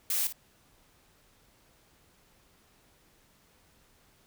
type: noise with echo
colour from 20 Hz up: blue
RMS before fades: -29 dBFS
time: 0.1-0.27 s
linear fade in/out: 2 ms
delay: 55 ms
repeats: 1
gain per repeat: -12 dB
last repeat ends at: 0.325 s
effects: pink hiss -64 dBFS RMS until 4.26 s

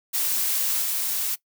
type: noise with level steps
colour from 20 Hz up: blue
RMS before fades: -24 / -26 dBFS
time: 0.13-1.36 s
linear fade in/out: 20 ms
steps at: 0.81 s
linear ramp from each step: 20 ms
effects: noise-tail reverb RT60 0.1 s tail -20 dB re dry

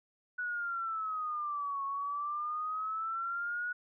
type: exponential two-way sweep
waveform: sine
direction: down then up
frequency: 1480 to 1100 to 1467 Hz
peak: -33 dBFS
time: 0.38-3.73 s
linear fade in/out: 10 ms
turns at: 1.84 s
effects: none

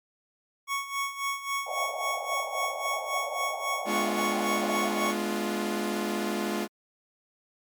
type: tone with tremolo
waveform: 25% pulse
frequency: 1108.7 Hz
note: C#6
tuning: in tune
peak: -23 dBFS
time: 0.67-5.15 s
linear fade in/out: 50 ms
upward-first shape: sine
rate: 3.7 Hz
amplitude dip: 75%
type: band-pass noise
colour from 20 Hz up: white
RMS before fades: -35 dBFS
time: 1.66-5.11 s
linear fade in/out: 10 ms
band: 580 to 790 Hz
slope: 48 dB/octave
type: chord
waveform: sawtooth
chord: G# diminished seventh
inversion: none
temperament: equal with one note detuned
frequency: 211 / 246.9 / 293.7 / 349.2 Hz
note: G#3 / B3 / D4 / F4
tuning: +28 / 0 / 0 / 0 cents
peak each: -27 / -33 / -33 / -28 dBFS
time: 3.85-6.68 s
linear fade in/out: 50 ms
effects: MP3 96 kbps

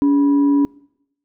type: tone with frequency modulation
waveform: sine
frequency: 284 Hz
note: C#4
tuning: 42 cents sharp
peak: -11 dBFS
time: 0.02-0.65 s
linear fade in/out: 0 ms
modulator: 694 Hz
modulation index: 0.21
effects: noise-tail reverb RT60 0.8 s tail -25 dB re dry

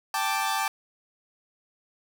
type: chord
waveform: sawtooth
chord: G suspended second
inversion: none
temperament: equal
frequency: 784 / 880 / 1174.7 Hz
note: G5 / A5 / D6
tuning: 0 / 0 / 0 cents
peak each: -26 / -25 / -26 dBFS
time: 0.14-0.68 s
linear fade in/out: 2 ms
effects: none

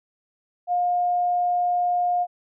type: tone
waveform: sine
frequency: 711 Hz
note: F5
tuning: 31 cents sharp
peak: -19 dBFS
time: 0.67-2.27 s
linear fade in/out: 50 ms
effects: none

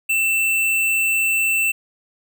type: tone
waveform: square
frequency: 2672 Hz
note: E7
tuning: 23 cents sharp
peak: -17 dBFS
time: 0.09-1.72 s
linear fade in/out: 10 ms
effects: none

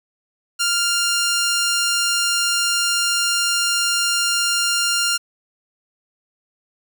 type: tone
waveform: 10% pulse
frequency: 1396.9 Hz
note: F6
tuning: in tune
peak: -9 dBFS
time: 0.59-5.18 s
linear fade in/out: 20 ms
effects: none

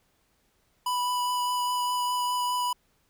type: tone with vibrato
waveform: square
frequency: 987.8 Hz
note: B5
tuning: in tune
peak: -26 dBFS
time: 0.86-2.73 s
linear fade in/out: 5 ms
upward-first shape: triangle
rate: 4.9 Hz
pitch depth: 12 cents each way
effects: pink hiss -69 dBFS RMS until 3.09 s

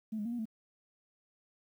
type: tone with pitch steps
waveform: sine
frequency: 219 / 207.7 / 234.2 / 240.7 / 220.7 Hz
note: A3 / G#3 / A#3 / B3 / A3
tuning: -8 / 0 / +8 / -44 / +5 cents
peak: -33 dBFS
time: 0.12-0.455 s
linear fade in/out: 10 ms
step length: 67 ms
effects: tanh soft clip ceiling -29 dBFS + 11-bit

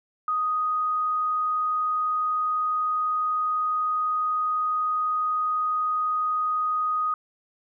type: tone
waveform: sine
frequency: 1246 Hz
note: D#6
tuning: 2 cents sharp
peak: -22 dBFS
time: 0.28-7.14 s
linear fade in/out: 2 ms
effects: none

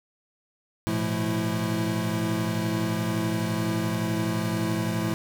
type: tone cluster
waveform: square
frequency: 109.2 / 120.9 / 171.4 / 217.1 / 329.7 Hz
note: A2 / B2 / F3 / A3 / E4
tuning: -13 / -36 / -32 / -23 / 0 cents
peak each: -32 / -35 / -31 / -31 / -32 dBFS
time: 0.87-5.14 s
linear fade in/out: 0 ms
effects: 9-bit

